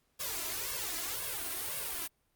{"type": "noise with flanger", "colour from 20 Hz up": "white", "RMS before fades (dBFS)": -37, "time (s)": [0.19, 2.08], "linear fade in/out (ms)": 20, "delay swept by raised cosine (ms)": [1.8, 3], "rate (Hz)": 1.9, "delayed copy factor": 0.95, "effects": ["pink hiss -75 dBFS RMS until 2.35 s", "Opus 48 kbps"]}